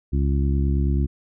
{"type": "harmonic tone", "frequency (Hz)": 69.3, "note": "C#2", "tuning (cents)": 0, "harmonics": [1, 2, 3, 4, 5], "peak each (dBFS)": [-19, -25, -29, -31, -33], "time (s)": [0.12, 1.07], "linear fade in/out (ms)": 20, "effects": []}